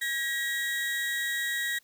35% pulse tone pair together, 1630 / 1907.2 Hz, G#6 / A#6, -33 / +39 cents, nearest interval minor third, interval 272 cents, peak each -36 / -27 dBFS, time 0.01-1.79 s, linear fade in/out 10 ms, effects white hiss -65 dBFS RMS until 1.83 s

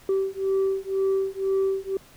sine beating tone pair, 385.7 / 387.7 Hz, G4 / G4, -28 / -19 cents, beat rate 2 Hz, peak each -23 dBFS, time 0.09-1.97 s, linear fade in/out 2 ms, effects tanh soft clip ceiling -18 dBFS + pink hiss -52 dBFS RMS until 2.16 s

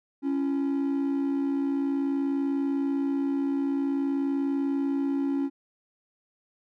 triangle tone pair together, 277.2 / 337.7 Hz, C#4 / E4, 0 / +42 cents, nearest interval minor third, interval 342 cents, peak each -22 / -30 dBFS, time 0.22-5.5 s, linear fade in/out 50 ms, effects tanh soft clip ceiling -18 dBFS

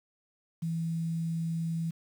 sine tone with quantisation, 164.81 Hz, E3, in tune, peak -29 dBFS, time 0.62-1.91 s, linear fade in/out 10 ms, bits 9, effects none

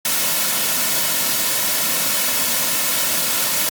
white noise with comb filter, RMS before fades -19 dBFS, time 0.05-3.69 s, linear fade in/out 2 ms, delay 2.5 ms, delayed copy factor -0.5, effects high-pass 150 Hz 12 dB/octave + Opus 48 kbps

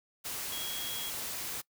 sine tone in noise, 3300 Hz, G#7, 12 cents flat, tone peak -39 dBFS, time 0.51-1.11 s, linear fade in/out 20 ms, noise white, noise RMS -38 dBFS, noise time 0.24-1.62 s, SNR -4 dB, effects noise-tail reverb RT60 0.1 s tail -22 dB re dry

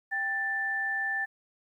sine tone pair together, 788.2 / 1767 Hz, G5 / A6, +9 / +7 cents, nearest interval octave + major second, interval 1398 cents, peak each -37 / -28 dBFS, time 0.11-1.26 s, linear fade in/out 20 ms, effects 11-bit

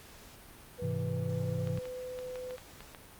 sine tone with pitch glide, 490.4 to 504.8 Hz, B4 to B4, -12 to +38 cents, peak -38 dBFS, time 0.78-2.57 s, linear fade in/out 20 ms, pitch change +50 cents, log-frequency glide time 0.92-1.59 s
triangle chord, Ab augmented, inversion none, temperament equal, 103.83 / 130.81 / 164.81 Hz, Ab2 / C3 / E3, 0 / 0 / 0 cents, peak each -34 dBFS, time 0.82-1.79 s, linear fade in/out 5 ms
clicks, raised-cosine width 0.3 ms, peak -30 dBFS, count 9, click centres 1.673 / 1.775 / 1.855 / 2.189 / 2.357 / 2.508 / 2.582 / 2.806 / 2.948 s
effects pink hiss -53 dBFS RMS until 3.19 s + Opus 48 kbps

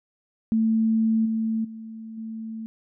sine tone with level steps, 222.6 Hz, A3, 20 cents sharp, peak -18 / -22 / -35 / -31 dBFS, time 0.52-2.66 s, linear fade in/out 0 ms, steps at 1.25 / 1.64 / 2.17 s, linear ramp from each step 10 ms, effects none

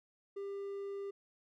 triangle tone, 397.9 Hz, G4, 26 cents sharp, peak -37 dBFS, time 0.36-1.11 s, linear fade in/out 10 ms, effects none

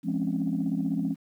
sine chord, Db major seventh, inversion first, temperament equal with one note detuned, 171.52 / 207.7 / 261.6 / 277.2 Hz, F3 / Ab3 / C4 / Db4, -31 / 0 / 0 / 0 cents, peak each -30 dBFS, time 0.03-1.16 s, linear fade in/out 50 ms, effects tanh soft clip ceiling -18 dBFS + 10-bit

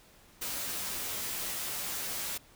white noise with comb filter, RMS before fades -36 dBFS, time 0.41-2.38 s, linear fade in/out 10 ms, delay 13 ms, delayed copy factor -0.7, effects pink hiss -59 dBFS RMS until 2.55 s

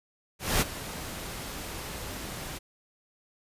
pink noise with ADSR envelope, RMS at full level -23 dBFS, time 0.39-2.59 s, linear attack 220 ms, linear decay 27 ms, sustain -15 dB, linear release 20 ms, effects resampled to 32000 Hz

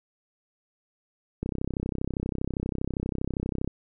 click train, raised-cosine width 3 ms, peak -16 dBFS, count 74, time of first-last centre 1.43-3.676 s, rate 32.5 Hz, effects none

